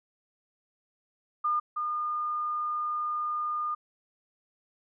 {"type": "tone pair in turn", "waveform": "sine", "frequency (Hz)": [1211, 1215.5], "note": ["D#6", "D#6"], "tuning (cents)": [-47, -41], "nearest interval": "unison", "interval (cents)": 6, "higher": "second", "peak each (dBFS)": [-24, -28], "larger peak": "first", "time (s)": [[1.44, 1.6], [1.76, 3.75]], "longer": "second", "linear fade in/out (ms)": 10, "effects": []}